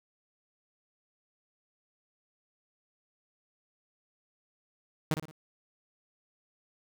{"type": "tone with echo", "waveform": "sawtooth", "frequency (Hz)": 156.4, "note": "D#3", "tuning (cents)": 9, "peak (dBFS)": -21, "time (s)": [5.11, 5.14], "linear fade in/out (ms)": 0, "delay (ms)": 57, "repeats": 3, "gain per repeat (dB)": -8, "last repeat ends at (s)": 5.311, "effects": []}